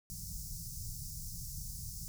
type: band-stop noise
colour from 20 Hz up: pink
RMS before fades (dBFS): -43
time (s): 0.1-2.08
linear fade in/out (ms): 0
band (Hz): 170 to 5100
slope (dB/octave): 48
effects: none